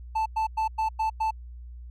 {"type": "tone bursts", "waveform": "triangle", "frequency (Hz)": 880, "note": "A5", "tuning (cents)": 0, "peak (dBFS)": -21, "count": 6, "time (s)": [0.15, 1.31], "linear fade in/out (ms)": 10, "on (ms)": 110, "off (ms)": 100, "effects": ["added 60 Hz sine -39 dBFS peak until 1.9 s"]}